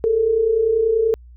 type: tone pair together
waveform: sine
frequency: 420.9 / 451.1 Hz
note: G#4 / A4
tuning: +23 / +43 cents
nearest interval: minor second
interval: 120 cents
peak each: -22 / -15 dBFS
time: 0.04-1.14 s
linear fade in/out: 0 ms
effects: added 60 Hz sine -40 dBFS peak until 1.36 s